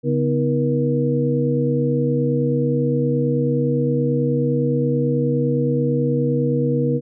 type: tone cluster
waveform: sine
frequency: 140.7 / 249 / 318.5 / 476.3 Hz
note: C#3 / B3 / D#4 / A#4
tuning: +26 / +14 / +41 / +37 cents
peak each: -20 / -22 / -26 / -21 dBFS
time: 0.03-7.01 s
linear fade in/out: 50 ms
effects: none